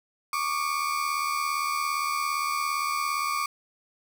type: tone pair together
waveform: 35% pulse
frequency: 1119 / 1196.5 Hz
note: C#6 / D6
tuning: +16 / +32 cents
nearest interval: minor second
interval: 116 cents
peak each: -27 dBFS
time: 0.33-3.46 s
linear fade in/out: 2 ms
effects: none